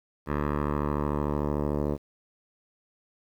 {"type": "tone with low-pass filter sweep", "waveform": "10% pulse", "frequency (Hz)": 73.4, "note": "D2", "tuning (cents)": 0, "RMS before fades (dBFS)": -28, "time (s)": [0.26, 1.98], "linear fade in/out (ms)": 50, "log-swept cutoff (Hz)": [1500, 650], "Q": 1.9, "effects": ["9-bit"]}